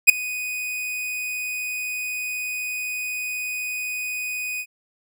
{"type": "tone with ADSR envelope", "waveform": "45% pulse", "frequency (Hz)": 2489, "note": "D#7", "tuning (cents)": 0, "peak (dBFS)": -3, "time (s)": [0.07, 4.66], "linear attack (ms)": 25, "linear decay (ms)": 6, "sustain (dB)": -23, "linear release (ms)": 60, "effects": []}